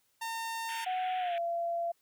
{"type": "tone", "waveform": "sawtooth", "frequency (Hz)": 910, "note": "A#5", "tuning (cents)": -42, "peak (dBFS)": -31, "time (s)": [0.21, 0.85], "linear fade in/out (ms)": 10}
{"type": "band-pass noise", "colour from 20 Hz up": "white", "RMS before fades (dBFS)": -45, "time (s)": [0.69, 1.38], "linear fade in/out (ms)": 0, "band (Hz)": [1400, 3400], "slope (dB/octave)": 96}
{"type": "tone with pitch glide", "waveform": "sine", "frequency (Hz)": [740, 682.5], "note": ["F#5", "F5"], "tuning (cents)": [0, -40], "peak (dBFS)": -30, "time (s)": [0.86, 1.92], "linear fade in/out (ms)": 10, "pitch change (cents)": -140, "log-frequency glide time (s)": [1.19, 1.36]}
{"effects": ["white hiss -73 dBFS RMS until 2.01 s"]}